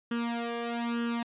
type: tone with flanger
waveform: sawtooth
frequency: 235 Hz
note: A#3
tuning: 14 cents sharp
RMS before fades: -32 dBFS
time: 0.11-1.23 s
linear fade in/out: 5 ms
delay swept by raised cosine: 0.66 to 1.76 ms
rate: 1.1 Hz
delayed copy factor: +0.85
effects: resampled to 8000 Hz